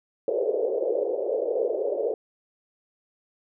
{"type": "band-pass noise", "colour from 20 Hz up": "white", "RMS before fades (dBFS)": -26, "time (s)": [0.28, 2.14], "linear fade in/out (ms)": 2, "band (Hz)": [410, 540], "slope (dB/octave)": 48, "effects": []}